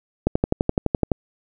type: click train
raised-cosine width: 2 ms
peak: -4 dBFS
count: 11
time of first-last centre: 0.27-1.117 s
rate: 11.8 Hz
effects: none